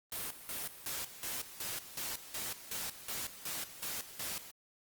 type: noise with tremolo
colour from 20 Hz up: white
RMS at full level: -39 dBFS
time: 0.12-4.51 s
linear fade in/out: 2 ms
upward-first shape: square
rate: 2.7 Hz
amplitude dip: 75%
effects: Opus 32 kbps